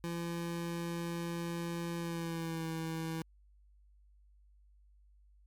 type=tone with pitch glide; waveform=25% pulse; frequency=170 to 162.32 Hz; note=F3 to E3; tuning=-46 to -26 cents; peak=-32 dBFS; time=0.04-3.22 s; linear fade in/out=0 ms; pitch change=-80 cents; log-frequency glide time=1.98-2.67 s; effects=added 50 Hz sine -60 dBFS peak until 5.46 s + MP3 96 kbps